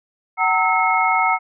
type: tone cluster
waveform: sine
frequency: 754 / 917 / 1299 / 2171 Hz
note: F#5 / A#5 / E6 / C#7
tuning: +32 / -29 / -26 / -37 cents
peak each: -20 dBFS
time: 0.37-1.39 s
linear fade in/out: 50 ms
effects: none